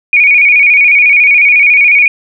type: tone with vibrato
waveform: sine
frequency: 2344 Hz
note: D7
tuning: 4 cents flat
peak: -3 dBFS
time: 0.13-2.08 s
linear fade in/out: 2 ms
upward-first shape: square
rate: 14 Hz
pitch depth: 70 cents each way
effects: none